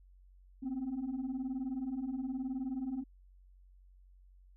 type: beating tone pair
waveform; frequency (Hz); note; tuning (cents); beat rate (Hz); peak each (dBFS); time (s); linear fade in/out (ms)
sine; 246.9 / 265.9; B3 / C4; 0 / +28; 19; -38 / -34; 0.62-3.04; 20
effects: tanh soft clip ceiling -32 dBFS + added 46 Hz sine -57 dBFS peak until 4.56 s